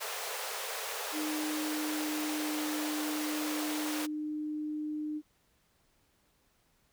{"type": "high-pass noise", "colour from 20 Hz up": "pink", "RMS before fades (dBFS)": -38, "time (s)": [0, 4.07], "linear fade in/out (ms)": 20, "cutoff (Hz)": 410, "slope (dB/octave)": 96}
{"type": "tone with pitch glide", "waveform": "sine", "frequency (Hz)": [306.4, 303.4], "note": ["D#4", "D#4"], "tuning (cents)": [-27, -44], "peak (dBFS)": -33, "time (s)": [1.12, 5.22], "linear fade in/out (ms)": 50, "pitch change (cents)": -17, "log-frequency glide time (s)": [1.37, 2.69]}
{"effects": ["pink hiss -71 dBFS RMS until 6.92 s"]}